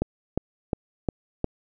click train, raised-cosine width 2 ms, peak -10 dBFS, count 5, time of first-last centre 0.02-1.443 s, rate 2.81 Hz, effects none

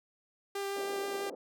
sawtooth tone with vibrato, 396.9 Hz, G4, 22 cents sharp, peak -30 dBFS, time 0.55-1.3 s, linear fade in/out 5 ms, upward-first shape sine, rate 6.2 Hz, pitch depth 9 cents each way
pink band-pass noise, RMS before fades -44 dBFS, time 0.76-1.35 s, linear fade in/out 2 ms, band 330 to 610 Hz, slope 24 dB/octave
effects none

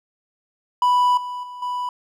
triangle tone with level steps, 987.8 Hz, B5, in tune, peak -12 / -25 / -31 / -21 dBFS, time 0.82-1.89 s, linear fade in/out 2 ms, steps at 1.17 / 1.43 / 1.62 s, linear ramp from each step 5 ms, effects none

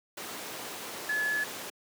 sine tone in noise, 1711 Hz, A6, 49 cents flat, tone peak -27 dBFS, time 1.09-1.44 s, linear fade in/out 5 ms, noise pink, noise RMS -38 dBFS, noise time 0.17-1.7 s, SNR +8 dB, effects high-pass 300 Hz 12 dB/octave

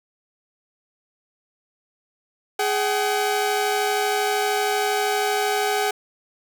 sawtooth tone pair together, 416.9 / 761 Hz, G#4 / F#5, +7 / +48 cents, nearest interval minor seventh, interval 1041 cents, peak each -19 dBFS, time 2.59-5.91 s, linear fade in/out 5 ms, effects none

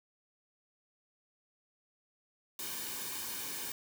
white noise with comb filter, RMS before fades -40 dBFS, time 2.59-3.72 s, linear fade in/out 2 ms, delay 1.5 ms, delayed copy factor -0.65, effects none

